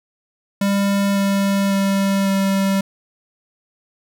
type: tone with pitch steps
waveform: square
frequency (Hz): 199 / 197.63 / 196.26 / 194.9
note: G3 / G3 / G3 / G3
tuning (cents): +26 / +14 / +2 / -10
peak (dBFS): -16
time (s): 0.61-2.81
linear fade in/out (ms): 5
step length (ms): 550
effects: none